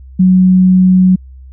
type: tone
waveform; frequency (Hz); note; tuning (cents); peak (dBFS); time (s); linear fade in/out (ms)
sine; 185; F#3; 0; -4; 0.19-1.16; 10
effects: added 65 Hz sine -31 dBFS peak until 1.52 s